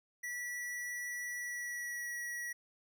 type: tone with pitch glide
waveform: square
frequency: 1949 to 1924.4 Hz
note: B6 to B6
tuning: -23 to -45 cents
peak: -39 dBFS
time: 0.23-2.53 s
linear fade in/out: 10 ms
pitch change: -22 cents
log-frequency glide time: 1.36-2.16 s
effects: none